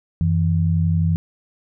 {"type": "tone pair together", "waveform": "sine", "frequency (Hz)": [91.27, 162.8], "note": ["F#2", "E3"], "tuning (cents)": [-23, -21], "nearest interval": "minor seventh", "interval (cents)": 1002, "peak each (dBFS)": -18, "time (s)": [0.21, 1.16], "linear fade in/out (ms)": 0, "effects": []}